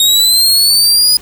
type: linear sweep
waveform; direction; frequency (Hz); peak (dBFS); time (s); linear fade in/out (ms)
sawtooth; up; 3729 to 4980; -4; 0-1.17; 2
effects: pink hiss -37 dBFS RMS until 1.21 s